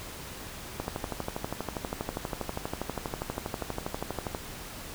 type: click train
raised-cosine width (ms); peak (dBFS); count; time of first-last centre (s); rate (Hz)
1; -17; 45; 0.8-4.348; 12.4
effects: pink hiss -42 dBFS RMS until 4.94 s